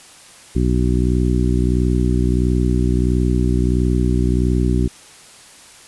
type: harmonic tone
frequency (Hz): 61.5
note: B1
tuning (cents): -7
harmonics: 1 / 2 / 3 / 4 / 5 / 6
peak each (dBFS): -17 / -20 / -22 / -23 / -24 / -25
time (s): 0.55-4.88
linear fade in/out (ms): 10
effects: white hiss -43 dBFS RMS until 5.87 s + resampled to 24000 Hz